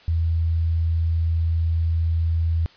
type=tone; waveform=sine; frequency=82.41 Hz; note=E2; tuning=in tune; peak=-18 dBFS; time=0.08-2.66 s; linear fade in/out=0 ms; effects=white hiss -51 dBFS RMS until 2.76 s + resampled to 11025 Hz